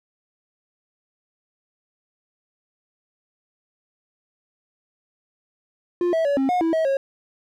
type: tone with pitch steps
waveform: triangle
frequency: 351.7 / 651 / 568 / 268.8 / 722 / 327.6 / 642 / 545 Hz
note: F4 / E5 / C#5 / C4 / F#5 / E4 / E5 / C#5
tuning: +12 / -22 / +42 / +47 / -43 / -11 / -46 / -29 cents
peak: -16 dBFS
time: 6.01-6.97 s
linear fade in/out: 2 ms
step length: 120 ms
effects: none